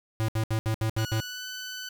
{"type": "tone bursts", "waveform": "square", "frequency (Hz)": 110.7, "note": "A2", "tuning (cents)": 11, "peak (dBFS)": -25, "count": 7, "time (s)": [0.2, 1.202], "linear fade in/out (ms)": 0, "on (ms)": 84, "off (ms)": 69}
{"type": "tone with pitch glide", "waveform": "15% pulse", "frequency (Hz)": [1466, 1502.9], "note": ["F#6", "F#6"], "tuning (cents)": [-16, 27], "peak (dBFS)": -29, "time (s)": [0.98, 1.89], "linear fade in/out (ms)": 5, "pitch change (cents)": 43, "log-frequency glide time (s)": [1.12, 1.45]}
{"effects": []}